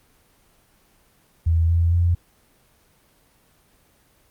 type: tone with pitch steps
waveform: sine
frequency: 82.41 / 84.38 / 86.41 Hz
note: E2 / E2 / F2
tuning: 0 / +41 / -18 cents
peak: -15 dBFS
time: 1.46-2.15 s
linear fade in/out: 10 ms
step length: 230 ms
effects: pink hiss -59 dBFS RMS until 4.3 s + Opus 24 kbps